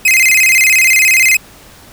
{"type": "tone with vibrato", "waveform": "45% pulse", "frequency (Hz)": 2300, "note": "D7", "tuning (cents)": -37, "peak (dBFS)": -6, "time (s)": [0.05, 1.37], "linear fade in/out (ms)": 5, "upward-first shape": "square", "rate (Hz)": 17, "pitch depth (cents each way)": 170, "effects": ["pink hiss -39 dBFS RMS until 1.92 s"]}